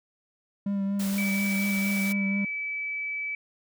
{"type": "tone with vibrato", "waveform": "triangle", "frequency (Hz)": 198.3, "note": "G3", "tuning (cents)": 20, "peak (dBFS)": -23, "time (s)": [0.66, 2.45], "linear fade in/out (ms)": 5, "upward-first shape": "triangle", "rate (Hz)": 4.2, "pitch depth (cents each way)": 26}
{"type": "noise", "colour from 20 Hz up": "white", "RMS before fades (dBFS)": -37, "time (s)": [0.99, 2.13], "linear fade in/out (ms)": 10}
{"type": "tone", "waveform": "sine", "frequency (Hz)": 2300, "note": "D7", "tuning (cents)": -37, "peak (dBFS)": -29, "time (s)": [1.18, 3.35], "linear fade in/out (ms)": 2}
{"effects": []}